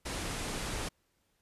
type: low-pass noise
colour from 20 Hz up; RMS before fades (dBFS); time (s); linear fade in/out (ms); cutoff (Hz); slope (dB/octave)
pink; -37; 0.05-0.89; 10; 11000; 48
effects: pink hiss -75 dBFS RMS until 1.41 s + resampled to 32000 Hz